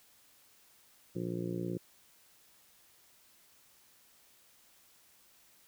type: harmonic tone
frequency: 58.27 Hz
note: A#1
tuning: in tune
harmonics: 2 / 3 / 4 / 5 / 6 / 7 / 8 / 9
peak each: -42 / -38 / -49 / -43 / -39 / -47 / -49 / -49 dBFS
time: 1.15-1.78 s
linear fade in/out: 10 ms
effects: white hiss -64 dBFS RMS until 5.67 s